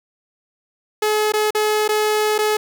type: tone with dropouts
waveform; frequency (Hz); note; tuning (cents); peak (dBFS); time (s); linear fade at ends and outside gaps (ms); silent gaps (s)
sawtooth; 426.1; G#4; +44; -12; 1.02-2.57; 5; 1.322-1.336 / 1.507-1.548 / 1.879-1.889 / 2.381-2.387
effects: none